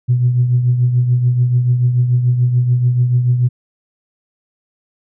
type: tone with tremolo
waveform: sine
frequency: 123.47 Hz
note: B2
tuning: in tune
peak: -7 dBFS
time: 0.08-3.49 s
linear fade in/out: 20 ms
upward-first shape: triangle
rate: 6.9 Hz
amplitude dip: 60%
effects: tanh soft clip ceiling -4 dBFS